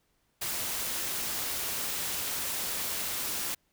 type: noise with amplitude modulation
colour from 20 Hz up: white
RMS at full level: -32 dBFS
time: 0.41-3.55 s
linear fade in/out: 10 ms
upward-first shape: sine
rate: 250 Hz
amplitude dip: 25%
effects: pink hiss -73 dBFS RMS until 3.72 s